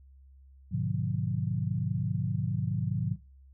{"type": "chord", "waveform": "sine", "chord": "G# diminished seventh", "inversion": "none", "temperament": "just", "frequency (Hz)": [103.83, 124.59, 149.51, 179.41], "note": ["G#2", "B2", "D3", "F3"], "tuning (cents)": [0, 16, 31, 47], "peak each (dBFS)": -33, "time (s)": [0.71, 3.16], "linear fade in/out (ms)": 20, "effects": ["noise-tail reverb RT60 0.3 s tail -21 dB re dry", "added 67 Hz sine -52 dBFS peak until 3.53 s"]}